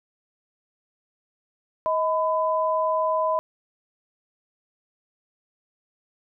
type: tone pair together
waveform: sine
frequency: 633 / 1004.8 Hz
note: D#5 / B5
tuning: +30 / +30 cents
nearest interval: minor sixth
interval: 800 cents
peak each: -23 dBFS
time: 1.86-3.39 s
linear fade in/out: 0 ms
effects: none

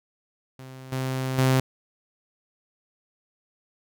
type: tone with level steps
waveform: sawtooth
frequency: 130.81 Hz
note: C3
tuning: in tune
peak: -36 / -22 / -14 dBFS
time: 0.59-1.6 s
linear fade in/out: 2 ms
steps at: 0.92 / 1.38 s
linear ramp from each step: 5 ms
effects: none

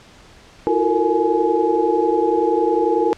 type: tone cluster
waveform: sine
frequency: 330.6 / 361.5 / 448.4 / 468.8 / 842 Hz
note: E4 / F#4 / A4 / A#4 / G#5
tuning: +5 / -40 / +33 / +10 / +24 cents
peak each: -21 dBFS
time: 0.67-3.13 s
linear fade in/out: 0 ms
effects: pink hiss -46 dBFS RMS until 3.17 s + low-pass 6000 Hz 12 dB/octave

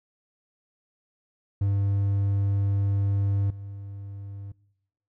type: tone with level steps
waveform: triangle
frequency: 99.6 Hz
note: G2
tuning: 28 cents sharp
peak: -19 / -33 dBFS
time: 1.61-4.52 s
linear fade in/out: 5 ms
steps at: 3.5 s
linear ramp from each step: 5 ms
effects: noise-tail reverb RT60 0.9 s tail -24 dB re dry

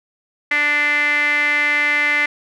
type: tone with band-pass filter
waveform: sawtooth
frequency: 293.7 Hz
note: D4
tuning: in tune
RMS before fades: -17 dBFS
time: 0.51-2.26 s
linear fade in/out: 5 ms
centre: 2000 Hz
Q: 9.2
effects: none

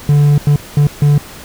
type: tone bursts at uneven times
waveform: triangle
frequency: 145.7 Hz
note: D3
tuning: 13 cents flat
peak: -4 dBFS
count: 4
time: 0.09-0.38 / 0.47-0.56 / 0.77-0.87 / 1.02-1.18 s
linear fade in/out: 2 ms
effects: pink hiss -33 dBFS RMS until 1.44 s

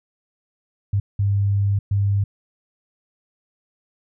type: tone bursts at uneven times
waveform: sine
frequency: 100 Hz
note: G2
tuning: 35 cents sharp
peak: -16 dBFS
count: 3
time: 0.93-1 / 1.19-1.79 / 1.91-2.24 s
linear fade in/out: 5 ms
effects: none

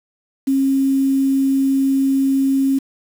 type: tone with quantisation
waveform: sine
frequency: 270.6 Hz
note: C#4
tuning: 42 cents flat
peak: -13 dBFS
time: 0.47-2.79 s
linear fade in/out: 10 ms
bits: 6
effects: none

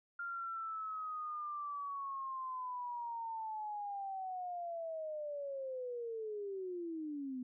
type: linear sweep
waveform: sine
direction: down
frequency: 1400 to 246.9 Hz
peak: -39 dBFS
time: 0.19-7.43 s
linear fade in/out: 5 ms
effects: none

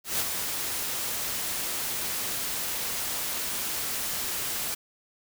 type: noise with ADSR envelope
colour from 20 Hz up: white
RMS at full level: -26 dBFS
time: 0.04-4.75 s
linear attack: 150 ms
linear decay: 50 ms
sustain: -5 dB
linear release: 11 ms
effects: none

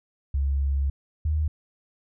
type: tone pair in turn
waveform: sine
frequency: 69.1 / 76.84 Hz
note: C#2 / D#2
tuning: -5 / -21 cents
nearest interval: major second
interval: 184 cents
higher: second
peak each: -21 dBFS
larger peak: neither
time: 0.34-0.9 / 1.25-1.48 s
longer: first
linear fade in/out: 5 ms
effects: none

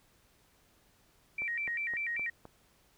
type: tone with vibrato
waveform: sine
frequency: 2095 Hz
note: C7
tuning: 2 cents sharp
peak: -32 dBFS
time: 1.38-2.3 s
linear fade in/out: 5 ms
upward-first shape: square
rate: 5.1 Hz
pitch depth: 190 cents each way
type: click train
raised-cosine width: 1 ms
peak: -33 dBFS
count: 5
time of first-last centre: 1.42-2.454 s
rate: 3.87 Hz
effects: pink hiss -67 dBFS RMS until 2.97 s

